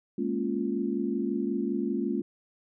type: chord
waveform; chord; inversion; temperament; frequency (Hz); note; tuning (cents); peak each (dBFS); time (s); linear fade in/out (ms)
sine; Bb minor seventh; third; equal; 207.7 / 233.1 / 277.2 / 349.2; Ab3 / Bb3 / Db4 / F4; 0 / 0 / 0 / 0; -32; 0.18-2.22; 5
effects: none